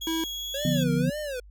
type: tone with pitch glide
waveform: 35% pulse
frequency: 3322 to 3370 Hz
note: G#7 to G#7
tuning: 0 to +25 cents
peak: -30 dBFS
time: 0.01-0.84 s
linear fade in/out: 10 ms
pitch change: +25 cents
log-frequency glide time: 0.31-0.61 s
type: tone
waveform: square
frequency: 324.9 Hz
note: E4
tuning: 25 cents flat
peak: -27 dBFS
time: 0.07-0.24 s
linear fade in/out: 2 ms
type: tone with vibrato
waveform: square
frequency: 532 Hz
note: C5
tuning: 29 cents sharp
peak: -31 dBFS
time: 0.54-1.4 s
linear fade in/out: 5 ms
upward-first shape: sine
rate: 1.9 Hz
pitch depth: 230 cents each way
type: chord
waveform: sine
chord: B diminished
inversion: first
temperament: equal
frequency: 146.83 / 174.61 / 246.9 Hz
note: D3 / F3 / B3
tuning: 0 / 0 / 0 cents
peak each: -26 dBFS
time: 0.65-1.1 s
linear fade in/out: 2 ms
effects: added 50 Hz sine -46 dBFS peak until 1.5 s